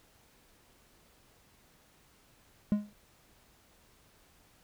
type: tone with exponential decay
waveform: triangle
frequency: 207.7 Hz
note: G#3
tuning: in tune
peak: -19 dBFS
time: 2.72-2.93 s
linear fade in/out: 0 ms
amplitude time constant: 45 ms
effects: pink hiss -64 dBFS RMS until 4.63 s